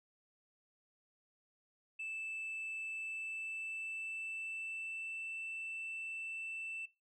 sine tone with pitch glide, 2637 to 2661 Hz, E7 to E7, 0 to +16 cents, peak -38 dBFS, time 1.99-6.86 s, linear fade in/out 10 ms, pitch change +16 cents, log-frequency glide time 2.88-5.26 s, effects noise-tail reverb RT60 0.2 s tail -18 dB re dry + tanh soft clip ceiling -38 dBFS

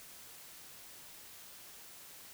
silence, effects white hiss -53 dBFS RMS until 2.33 s

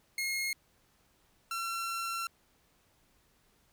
sawtooth tone pair in turn, 2153 / 1356.3 Hz, C7 / E6, +49 / +49 cents, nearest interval minor sixth, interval 800 cents, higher first, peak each -28 / -30 dBFS, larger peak first, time 0.18-0.53 / 1.51-2.27 s, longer second, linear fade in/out 2 ms, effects pink hiss -69 dBFS RMS until 3.72 s

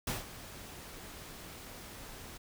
pink noise with ADSR envelope, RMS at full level -34 dBFS, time 0.07-2.38 s, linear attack 4 ms, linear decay 160 ms, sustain -14 dB, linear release 12 ms, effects none

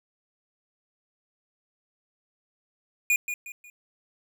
square tone with echo, 2441 Hz, D#7, 34 cents flat, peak -20 dBFS, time 3.1-3.16 s, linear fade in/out 2 ms, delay 180 ms, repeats 3, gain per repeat -9 dB, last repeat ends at 3.7 s, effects none

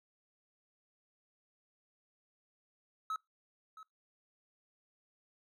triangle tone with echo, 1290 Hz, E6, 38 cents flat, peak -32 dBFS, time 3.1-3.16 s, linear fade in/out 2 ms, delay 670 ms, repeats 1, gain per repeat -15 dB, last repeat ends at 3.83 s, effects noise-tail reverb RT60 0.2 s tail -24 dB re dry + MP3 96 kbps

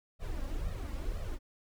brown noise with flanger, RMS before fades -36 dBFS, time 0.19-1.39 s, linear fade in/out 50 ms, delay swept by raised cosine 1.6 to 3.7 ms, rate 2 Hz, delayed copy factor +1, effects none

